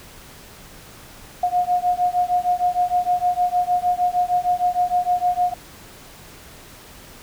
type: beating tone pair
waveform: sine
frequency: 714 / 720.5 Hz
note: F5 / F#5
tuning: +38 / -46 cents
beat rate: 6.5 Hz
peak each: -20 dBFS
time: 1.43-5.54 s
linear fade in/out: 5 ms
effects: pink hiss -43 dBFS RMS until 7.22 s